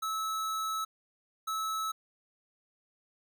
square tone bursts at uneven times, 1300 Hz, E6, 24 cents flat, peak -32 dBFS, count 2, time 0.02-0.85 / 1.47-1.92 s, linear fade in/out 10 ms, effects none

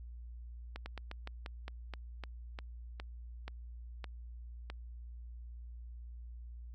slowing click train, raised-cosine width 0.3 ms, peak -27 dBFS, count 14, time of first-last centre 0.76-4.7 s, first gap 100 ms, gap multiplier 1.17, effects added 59 Hz sine -45 dBFS peak until 6.74 s + AAC 64 kbps

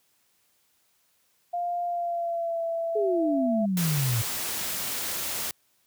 sine tone with pitch glide, 700 to 666.5 Hz, F5 to E5, +4 to +19 cents, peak -26 dBFS, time 1.53-3.66 s, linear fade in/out 10 ms, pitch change -85 cents, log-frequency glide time 1.85-2.63 s
sine exponential sweep, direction down, 436 to 110 Hz, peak -23 dBFS, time 2.95-4.22 s, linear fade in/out 10 ms
white noise, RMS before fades -31 dBFS, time 3.77-5.51 s, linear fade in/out 2 ms
effects white hiss -68 dBFS RMS until 5.86 s + high-pass 60 Hz 12 dB/octave

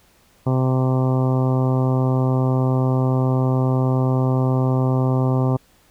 harmonic tone, 129.6 Hz, C3, 16 cents flat, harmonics 1 / 2 / 3 / 4 / 5 / 6 / 7 / 8 / 9, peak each -17 / -23 / -27 / -29 / -31 / -33 / -34 / -35 / -36 dBFS, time 0.46-5.57 s, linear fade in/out 10 ms, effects pink hiss -56 dBFS RMS until 5.9 s

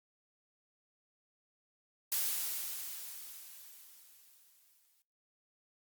blue noise with exponential decay, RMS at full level -32 dBFS, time 2.12-5.02 s, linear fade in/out 0 ms, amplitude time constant 630 ms, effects noise-tail reverb RT60 0.7 s tail -26 dB re dry + Opus 48 kbps

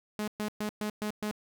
sawtooth tone bursts, 211.1 Hz, G#3, 29 cents sharp, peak -27 dBFS, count 6, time 0.19-1.312 s, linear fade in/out 0 ms, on 87 ms, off 120 ms, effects none

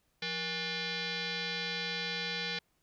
sine tone with frequency modulation, 820 Hz, G#5, 22 cents flat, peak -33 dBFS, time 0.22-2.59 s, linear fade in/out 5 ms, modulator 646 Hz, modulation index 6.1, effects pink hiss -75 dBFS RMS until 2.82 s

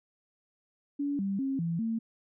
sine tone with pitch steps, 284.9 / 196.5 / 270 / 167.4 / 225.9 Hz, C#4 / G3 / C#4 / E3 / A3, +48 / +4 / -45 / +27 / +46 cents, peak -28 dBFS, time 0.99-1.99 s, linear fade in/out 10 ms, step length 200 ms, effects none

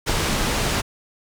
pink low-pass noise, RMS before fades -22 dBFS, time 0.06-0.82 s, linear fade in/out 20 ms, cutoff 8500 Hz, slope 12 dB/octave, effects none

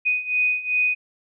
sine beating tone pair, 2489 / 2491.6 Hz, D#7 / D#7, 0 / +2 cents, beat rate 2.6 Hz, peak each -24 / -21 dBFS, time 0.05-0.95 s, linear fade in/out 20 ms, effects none

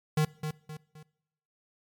square tone with echo, 153.7 Hz, D#3, 21 cents flat, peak -23 dBFS, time 0.17-0.25 s, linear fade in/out 5 ms, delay 260 ms, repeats 3, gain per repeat -8 dB, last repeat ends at 1.03 s, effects noise-tail reverb RT60 0.8 s tail -22 dB re dry + MP3 96 kbps

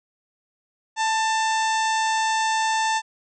harmonic tone with a mistuned harmonic, 891 Hz, A5, 22 cents sharp, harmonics 1 / 2 / 3 / 4 / 5 / 6 / 7 / 8 / 9, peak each -21 / -27 / -33 / -33 / -37 / -37 / -35 / -39 / -39 dBFS, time 0.96-3.02 s, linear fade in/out 50 ms, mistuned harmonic 1, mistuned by -21 cents, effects none

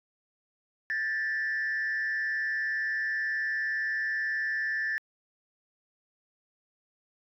sine tone with frequency modulation, 1760 Hz, A6, in tune, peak -26 dBFS, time 0.9-4.98 s, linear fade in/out 0 ms, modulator 139 Hz, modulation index 0.63, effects tanh soft clip ceiling -25 dBFS

